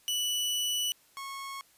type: tone pair in turn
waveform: sawtooth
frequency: 2960 / 1096 Hz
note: F#7 / C#6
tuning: 0 / -20 cents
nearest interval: octave + perfect fourth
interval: 1720 cents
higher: first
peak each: -25 / -34 dBFS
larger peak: first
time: 0.08-0.92 / 1.17-1.61 s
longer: first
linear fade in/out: 0 ms
effects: white hiss -63 dBFS RMS until 1.77 s + resampled to 32000 Hz